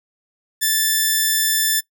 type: tone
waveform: 5% pulse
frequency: 1760 Hz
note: A6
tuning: in tune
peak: -5 dBFS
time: 0.61-1.81 s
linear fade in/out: 20 ms
effects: noise-tail reverb RT60 0.1 s tail -20 dB re dry